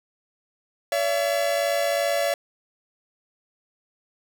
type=tone pair together; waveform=45% pulse; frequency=569.2 / 672 Hz; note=C#5 / E5; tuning=+46 / +33 cents; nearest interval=minor third; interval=287 cents; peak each=-24 dBFS; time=0.92-2.34 s; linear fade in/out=2 ms; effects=none